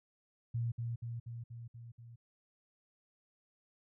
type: tone with echo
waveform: sine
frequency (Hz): 117.3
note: A#2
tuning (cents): +11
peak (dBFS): -32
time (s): 0.54-0.72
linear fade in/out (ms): 10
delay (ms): 240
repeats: 6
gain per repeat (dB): -3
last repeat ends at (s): 2.16
effects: none